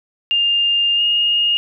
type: tone with pitch glide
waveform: sine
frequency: 2808 to 2847 Hz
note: F7 to F7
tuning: +9 to +33 cents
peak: -13 dBFS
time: 0.31-1.57 s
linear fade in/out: 0 ms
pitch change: +24 cents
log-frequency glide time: 0.96-1.01 s
effects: none